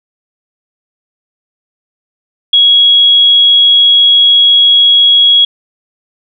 sine tone, 3322 Hz, G#7, in tune, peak -3 dBFS, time 2.53-5.45 s, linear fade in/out 5 ms, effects none

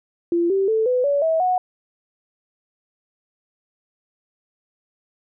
sine tone with pitch steps, 342.3 / 388.7 / 441.4 / 501.2 / 569.1 / 646.2 / 733.7 Hz, F4 / G4 / A4 / B4 / C#5 / E5 / F#5, -35 / -15 / +5 / +25 / +45 / -35 / -15 cents, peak -16 dBFS, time 0.32-1.58 s, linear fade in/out 2 ms, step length 180 ms, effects none

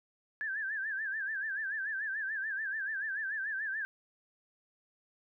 sine tone with vibrato, 1661.2 Hz, G#6, in tune, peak -33 dBFS, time 0.41-3.85 s, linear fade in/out 0 ms, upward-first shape sine, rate 6.9 Hz, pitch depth 130 cents each way, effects none

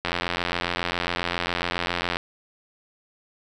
click train, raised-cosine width 0.3 ms, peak -8 dBFS, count 186, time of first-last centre 0.05-2.169 s, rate 87.3 Hz, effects none

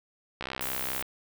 click train, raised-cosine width 0.3 ms, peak -17 dBFS, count 41, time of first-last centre 0.41-1.025 s, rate 65 Hz
violet noise, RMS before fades -34 dBFS, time 0.61-1.02 s, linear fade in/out 0 ms
effects none

